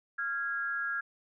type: tone pair together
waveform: sine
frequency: 1387 / 1650.5 Hz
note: F6 / G#6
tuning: -12 / -11 cents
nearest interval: minor third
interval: 301 cents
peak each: -34 / -33 dBFS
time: 0.18-1.01 s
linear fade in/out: 10 ms
effects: none